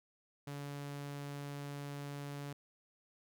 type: tone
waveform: sawtooth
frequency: 142.8 Hz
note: D3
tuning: 48 cents flat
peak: -38 dBFS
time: 0.47-2.53 s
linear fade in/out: 5 ms
effects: none